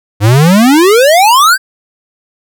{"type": "exponential sweep", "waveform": "square", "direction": "up", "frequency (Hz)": [98.2, 1618], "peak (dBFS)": -4, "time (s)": [0.2, 1.58], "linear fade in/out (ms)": 50, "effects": []}